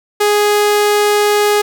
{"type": "tone", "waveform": "sawtooth", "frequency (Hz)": 415.3, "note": "G#4", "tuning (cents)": 0, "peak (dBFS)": -6, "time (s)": [0.2, 1.62], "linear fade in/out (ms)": 10, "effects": []}